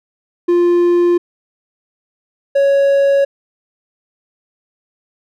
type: tone pair in turn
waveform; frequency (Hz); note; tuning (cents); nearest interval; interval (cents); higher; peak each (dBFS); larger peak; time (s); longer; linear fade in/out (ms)
triangle; 349.2 / 555.9; F4 / C#5; 0 / +5; minor sixth; 805; second; -7; neither; 0.48-1.18 / 2.55-3.25; neither; 10
effects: none